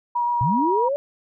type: tone with vibrato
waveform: sine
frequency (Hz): 958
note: A#5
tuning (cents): +47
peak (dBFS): -19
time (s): 0.15-0.89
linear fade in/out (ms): 10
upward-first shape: square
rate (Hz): 8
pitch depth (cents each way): 9
type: linear sweep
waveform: sine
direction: up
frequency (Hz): 107.9 to 587.3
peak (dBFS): -20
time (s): 0.41-0.96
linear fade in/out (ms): 0
effects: none